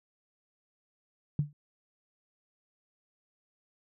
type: tone with exponential decay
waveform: sine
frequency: 146.83 Hz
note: D3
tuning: in tune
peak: -21 dBFS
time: 1.39-1.53 s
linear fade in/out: 2 ms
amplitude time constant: 30 ms
effects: none